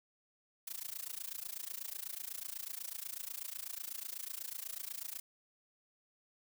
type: noise with amplitude modulation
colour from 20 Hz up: blue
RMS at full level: -40 dBFS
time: 0.67-5.2 s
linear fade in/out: 5 ms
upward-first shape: sine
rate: 28.1 Hz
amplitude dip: 95%
effects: none